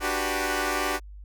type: chord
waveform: 10% pulse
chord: G major seventh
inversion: second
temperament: equal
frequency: 293.7 / 370 / 392 / 493.9 Hz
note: D4 / F#4 / G4 / B4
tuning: 0 / 0 / 0 / 0 cents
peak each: -22 / -21 / -23 / -25 dBFS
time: 0-1 s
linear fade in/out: 50 ms
effects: added 50 Hz sine -40 dBFS peak until 1.24 s